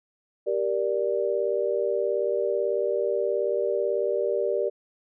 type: chord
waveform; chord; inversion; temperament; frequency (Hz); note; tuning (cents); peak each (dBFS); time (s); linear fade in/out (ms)
sine; G minor; none; just; 392 / 470.4 / 588; G4 / Bb4 / D5; 0 / +16 / +2; -27; 0.46-4.7; 20
effects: none